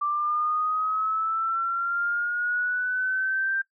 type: linear sweep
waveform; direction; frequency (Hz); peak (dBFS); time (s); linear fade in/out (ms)
sine; up; 1172 to 1579; -23; 0.01-3.62; 10
effects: noise-tail reverb RT60 0.1 s tail -17 dB re dry